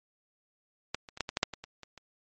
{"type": "clicks", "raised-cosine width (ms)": 0.2, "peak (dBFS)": [-13, -28, -26, -12, -17, -11, -6, -22, -25, -28, -30], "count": 11, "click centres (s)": [0.946, 1.088, 1.174, 1.207, 1.291, 1.371, 1.431, 1.537, 1.64, 1.833, 1.977], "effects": ["MP3 32 kbps"]}